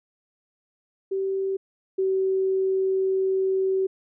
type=tone pair in turn; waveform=sine; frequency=386.3 / 381.4 Hz; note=G4 / G4; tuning=-25 / -47 cents; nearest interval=unison; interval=22 cents; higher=first; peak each=-23 / -20 dBFS; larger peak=second; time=1.11-1.57 / 1.98-3.87 s; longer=second; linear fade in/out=10 ms; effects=none